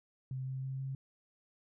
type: tone with pitch steps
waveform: sine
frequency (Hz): 130.8 / 131.94 / 133.09 / 134.24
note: C3 / C3 / C3 / C3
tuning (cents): 0 / +15 / +30 / +45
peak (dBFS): -36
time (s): 0.31-0.95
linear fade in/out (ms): 2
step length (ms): 160
effects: none